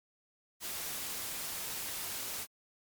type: noise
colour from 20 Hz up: white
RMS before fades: -39 dBFS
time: 0.6-2.47 s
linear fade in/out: 50 ms
effects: MP3 96 kbps